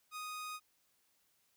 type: tone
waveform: sawtooth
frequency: 1244.5 Hz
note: D#6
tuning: in tune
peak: -38 dBFS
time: 0.11-0.6 s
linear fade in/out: 50 ms
effects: white hiss -75 dBFS RMS until 1.56 s